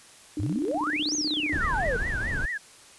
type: tone with tremolo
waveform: sine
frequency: 301.6 Hz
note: D4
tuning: 46 cents sharp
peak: -27 dBFS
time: 0.37-1.57 s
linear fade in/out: 2 ms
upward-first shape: square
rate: 16 Hz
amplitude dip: 75%
type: exponential two-way sweep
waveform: sine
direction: up then down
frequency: 84.8 to 6645 to 441 Hz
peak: -26 dBFS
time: 0.39-1.97 s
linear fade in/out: 10 ms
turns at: 1.15 s
type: noise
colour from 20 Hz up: brown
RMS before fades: -31 dBFS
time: 1.52-2.46 s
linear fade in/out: 10 ms
type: tone with vibrato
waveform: sine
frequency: 1702 Hz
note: G#6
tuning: 42 cents sharp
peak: -28 dBFS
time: 1.6-2.58 s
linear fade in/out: 10 ms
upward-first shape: triangle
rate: 4.7 Hz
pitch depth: 280 cents each way
effects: white hiss -51 dBFS RMS until 2.98 s + resampled to 24000 Hz